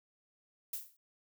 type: noise with exponential decay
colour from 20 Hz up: violet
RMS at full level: -35 dBFS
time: 0.73-0.97 s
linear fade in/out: 5 ms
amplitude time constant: 52 ms
effects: none